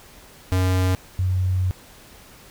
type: tone pair in turn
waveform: square / sine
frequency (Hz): 92.5 / 92.5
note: F#2 / F#2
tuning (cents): 0 / 0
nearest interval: unison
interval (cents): 0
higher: neither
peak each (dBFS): -18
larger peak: neither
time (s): 0.52-0.95 / 1.19-1.71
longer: second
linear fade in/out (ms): 0
effects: pink hiss -47 dBFS RMS until 2.5 s